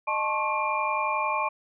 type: tone cluster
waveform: sine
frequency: 613 / 876 / 1077 / 1128 / 2391 Hz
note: D#5 / A5 / C6 / C#6 / D7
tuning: -26 / -8 / +50 / +30 / +30 cents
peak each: -33 / -29 / -28 / -36 / -31 dBFS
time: 0.07-1.49 s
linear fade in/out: 10 ms
effects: none